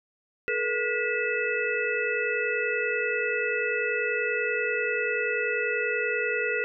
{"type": "tone cluster", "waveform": "sine", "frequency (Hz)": [430.2, 480.5, 1440, 1959, 2614], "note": ["A4", "B4", "F#6", "B6", "E7"], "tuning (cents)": [-39, -48, -47, -15, -15], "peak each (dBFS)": -31, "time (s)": [0.48, 6.64], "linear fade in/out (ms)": 0, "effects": []}